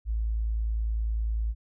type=tone; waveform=sine; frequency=55 Hz; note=A1; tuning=in tune; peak=-25 dBFS; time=0.05-1.55 s; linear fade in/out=50 ms; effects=none